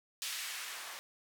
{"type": "noise with band-pass filter sweep", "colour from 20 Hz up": "blue", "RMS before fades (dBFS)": -42, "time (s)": [0.22, 0.99], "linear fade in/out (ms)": 0, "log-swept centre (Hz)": [2900, 900], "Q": 0.94, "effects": []}